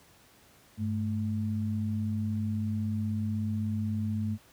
sine tone pair together, 100.7 / 216.9 Hz, G2 / A3, +47 / -25 cents, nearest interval octave + minor second, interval 1328 cents, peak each -30 / -31 dBFS, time 0.77-4.38 s, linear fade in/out 50 ms, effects pink hiss -59 dBFS RMS until 4.52 s + high-pass 60 Hz 12 dB/octave

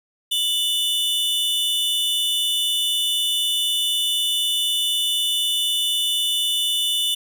45% pulse tone pair together, 2960 / 3536 Hz, F#7 / A7, 0 / +8 cents, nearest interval minor third, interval 308 cents, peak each -22 dBFS, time 0.31-7.15 s, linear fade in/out 10 ms, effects none

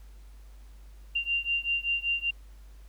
sine beating tone pair, 2777 / 2782.2 Hz, F7 / F7, -10 / -7 cents, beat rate 5.2 Hz, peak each -29 / -30 dBFS, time 1.15-2.31 s, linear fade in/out 10 ms, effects added 50 Hz sine -46 dBFS peak until 2.88 s + pink hiss -63 dBFS RMS until 2.88 s

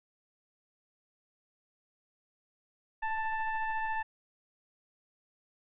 sine tone with frequency modulation, 880 Hz, A5, in tune, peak -30 dBFS, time 3.02-4.03 s, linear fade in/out 10 ms, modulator 887 Hz, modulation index 1.1, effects none

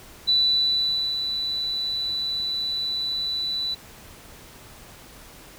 sine tone with ADSR envelope, 3972 Hz, B7, 9 cents sharp, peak -16 dBFS, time 0.27-3.75 s, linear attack 21 ms, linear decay 860 ms, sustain -8 dB, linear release 14 ms, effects pink hiss -46 dBFS RMS until 5.58 s

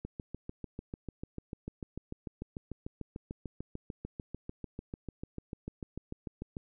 click train, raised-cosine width 3 ms, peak -26 dBFS, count 45, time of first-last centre 0.05-6.569 s, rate 6.75 Hz, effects none

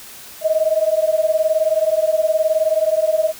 sine beating tone pair, 622.3 / 641.3 Hz, D#5 / E5, 0 / -48 cents, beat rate 19 Hz, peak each -17 dBFS, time 0.41-3.33 s, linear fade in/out 50 ms, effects white hiss -38 dBFS RMS until 3.39 s

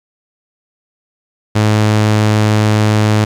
sawtooth tone, 106.9 Hz, A2, 49 cents flat, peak -5 dBFS, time 1.55-3.25 s, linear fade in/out 10 ms, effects low-pass 8000 Hz 12 dB/octave + 7-bit

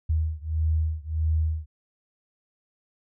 sine beating tone pair, 78.4 / 80 Hz, D#2 / D#2, +14 / +49 cents, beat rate 1.6 Hz, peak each -25 / -26 dBFS, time 0.09-1.66 s, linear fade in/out 10 ms, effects none

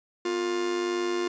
45% pulse tone with amplitude modulation, 352.6 Hz, F4, 17 cents sharp, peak -23 dBFS, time 0.25-1.28 s, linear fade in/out 5 ms, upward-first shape sine, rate 102 Hz, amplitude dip 60%, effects resampled to 16000 Hz

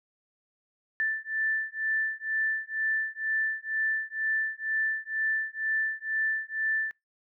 sine beating tone pair, 1764 / 1766.1 Hz, A6 / A6, +4 / +6 cents, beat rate 2.1 Hz, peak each -30 dBFS, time 1-6.91 s, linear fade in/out 0 ms, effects noise-tail reverb RT60 0.2 s tail -26 dB re dry

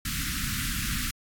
pink band-stop noise, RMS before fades -30 dBFS, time 0.05-1.11 s, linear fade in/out 5 ms, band 270 to 1300 Hz, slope 48 dB/octave, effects AAC 64 kbps

